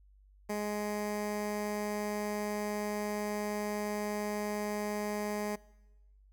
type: tone with notch filter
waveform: 15% pulse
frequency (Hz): 208.6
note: G#3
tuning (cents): +8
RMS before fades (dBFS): -35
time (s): 0.49-5.56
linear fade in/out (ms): 10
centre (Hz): 3500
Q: 1.9
effects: noise-tail reverb RT60 1.0 s tail -22 dB re dry + added 49 Hz sine -58 dBFS peak until 6.32 s